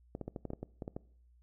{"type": "clicks", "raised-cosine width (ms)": 2, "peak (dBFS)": -26, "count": 11, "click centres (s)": [0.151, 0.213, 0.28, 0.362, 0.453, 0.504, 0.534, 0.63, 0.822, 0.879, 0.965], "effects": ["noise-tail reverb RT60 0.6 s tail -22 dB re dry", "added 60 Hz sine -61 dBFS peak until 1.42 s"]}